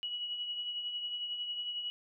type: tone with tremolo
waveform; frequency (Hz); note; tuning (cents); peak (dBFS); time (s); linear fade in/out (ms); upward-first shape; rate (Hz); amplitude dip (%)
sine; 2924; F#7; -21; -33; 0.03-1.9; 0; triangle; 11; 50
effects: none